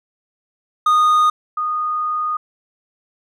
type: tone pair in turn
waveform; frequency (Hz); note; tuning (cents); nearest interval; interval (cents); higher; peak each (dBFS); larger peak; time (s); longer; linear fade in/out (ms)
triangle / sine; 1233 / 1233; D#6 / D#6; -16 / -16; unison; 0; neither; -9 / -18; first; 0.86-1.3 / 1.57-2.37; second; 5
effects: none